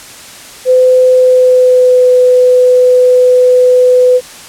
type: tone with pitch glide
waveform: sine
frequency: 509 to 501.4 Hz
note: C5 to B4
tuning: -48 to +26 cents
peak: -3 dBFS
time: 0.65-4.21 s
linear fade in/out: 50 ms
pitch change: -26 cents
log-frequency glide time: 1.12-2.1 s
effects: white hiss -31 dBFS RMS until 4.48 s + low-pass 10000 Hz 12 dB/octave